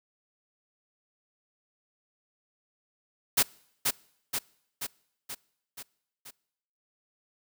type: noise with echo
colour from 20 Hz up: white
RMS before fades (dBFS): -22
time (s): 3.37-3.43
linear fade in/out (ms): 10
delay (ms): 480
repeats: 6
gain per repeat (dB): -4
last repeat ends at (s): 6.31
effects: noise-tail reverb RT60 0.8 s tail -25 dB re dry